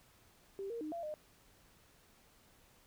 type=tone with pitch steps; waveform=sine; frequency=392.4 / 465.4 / 307.1 / 680 / 610 Hz; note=G4 / A#4 / D#4 / F5 / D#5; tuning=+2 / -3 / -23 / -46 / -34 cents; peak=-39 dBFS; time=0.59-1.14 s; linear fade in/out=0 ms; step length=110 ms; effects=pink hiss -66 dBFS RMS until 2.86 s